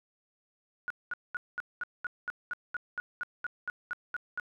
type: tone bursts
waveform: sine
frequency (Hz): 1455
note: F#6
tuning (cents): -29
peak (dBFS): -31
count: 16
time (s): 0.88-4.398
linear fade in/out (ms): 0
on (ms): 23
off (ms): 210
effects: none